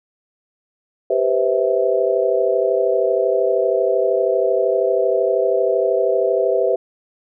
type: chord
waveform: sine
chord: C major seventh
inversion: second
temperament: just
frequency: 392.4 / 490.5 / 523.3 / 654.1 Hz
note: G4 / B4 / C5 / E5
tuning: +2 / -12 / 0 / -14 cents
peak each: -20 dBFS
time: 1.1-6.76 s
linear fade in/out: 5 ms
effects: none